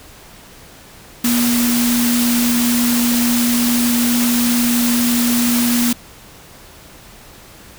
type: tone in noise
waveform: sine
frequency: 240 Hz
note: B3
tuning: 49 cents flat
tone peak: -14 dBFS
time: 1.24-5.93 s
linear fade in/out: 5 ms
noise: white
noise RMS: -20 dBFS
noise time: 1.24-5.93 s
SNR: +3 dB
effects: pink hiss -41 dBFS RMS until 7.78 s